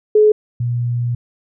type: tone pair in turn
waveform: sine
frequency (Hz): 425.5 / 120.44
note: G#4 / B2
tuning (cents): +42 / -43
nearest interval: octave + minor seventh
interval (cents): 2185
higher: first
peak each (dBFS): -7 / -16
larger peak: first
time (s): 0.15-0.32 / 0.6-1.15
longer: second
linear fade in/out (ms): 5
effects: none